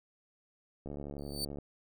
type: click train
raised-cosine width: 2 ms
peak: -29 dBFS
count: 53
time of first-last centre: 0.86-1.586 s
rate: 71.6 Hz
type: tone with exponential growth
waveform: sawtooth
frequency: 4552 Hz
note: C#8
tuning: 45 cents sharp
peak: -28 dBFS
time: 1.18-1.45 s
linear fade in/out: 5 ms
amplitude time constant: 57 ms
effects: none